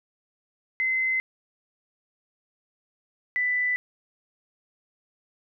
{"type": "tone pair in turn", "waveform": "sine", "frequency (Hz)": [2055, 1988.4], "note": ["C7", "B6"], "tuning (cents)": [-32, 11], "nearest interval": "minor second", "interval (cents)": 57, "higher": "first", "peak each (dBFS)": -22, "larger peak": "neither", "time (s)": [[0.8, 1.2], [3.36, 3.76]], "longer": "neither", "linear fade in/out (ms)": 0, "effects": []}